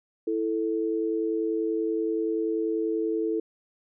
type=tone pair together; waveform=sine; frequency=329.6 / 440 Hz; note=E4 / A4; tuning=0 / 0 cents; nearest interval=perfect fourth; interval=500 cents; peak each=-27 dBFS; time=0.27-3.4 s; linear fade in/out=5 ms; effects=none